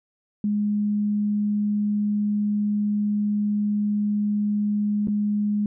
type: tone with dropouts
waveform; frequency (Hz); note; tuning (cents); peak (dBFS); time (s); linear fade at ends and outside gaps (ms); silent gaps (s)
sine; 207.7; G#3; 0; -20; 0.44-5.66; 2; 5.073-5.082
effects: none